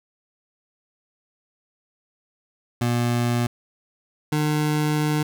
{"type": "tone pair in turn", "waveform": "25% pulse", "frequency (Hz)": [120, 151.19], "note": ["B2", "D#3"], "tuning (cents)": [-49, -49], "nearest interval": "major third", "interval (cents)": 400, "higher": "second", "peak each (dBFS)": [-16, -16], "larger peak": "neither", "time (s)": [[2.81, 3.47], [4.32, 5.23]], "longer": "second", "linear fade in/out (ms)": 5, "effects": []}